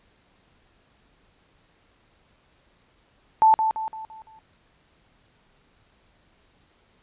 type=tone with echo; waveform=sine; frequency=880 Hz; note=A5; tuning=in tune; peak=-12 dBFS; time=3.42-3.54 s; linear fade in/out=0 ms; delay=170 ms; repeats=5; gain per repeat=-7 dB; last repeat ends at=4.39 s; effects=pink hiss -62 dBFS RMS until 7.02 s + resampled to 8000 Hz